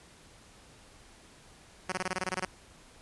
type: tone bursts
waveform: 5% pulse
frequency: 185.4 Hz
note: F#3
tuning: 4 cents sharp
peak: -19 dBFS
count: 11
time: 1.89-2.452 s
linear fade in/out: 2 ms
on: 32 ms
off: 21 ms
effects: pink hiss -56 dBFS RMS until 3.01 s + resampled to 24000 Hz